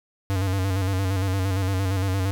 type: tone with vibrato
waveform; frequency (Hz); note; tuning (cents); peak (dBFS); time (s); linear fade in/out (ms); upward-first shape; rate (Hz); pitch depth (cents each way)
square; 95.4; G2; -47; -22; 0.3-2.31; 0; square; 8.7; 49
effects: none